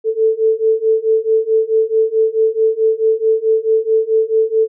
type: beating tone pair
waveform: sine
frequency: 440 / 444.6 Hz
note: A4 / A4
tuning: 0 / +18 cents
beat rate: 4.6 Hz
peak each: -15 / -14 dBFS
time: 0.04-4.68 s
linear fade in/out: 50 ms
effects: none